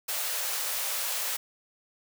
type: high-pass noise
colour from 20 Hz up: white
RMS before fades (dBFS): -31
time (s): 0.08-1.37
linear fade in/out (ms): 10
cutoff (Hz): 470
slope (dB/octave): 48
effects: none